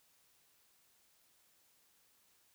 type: silence
effects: white hiss -71 dBFS RMS until 2.54 s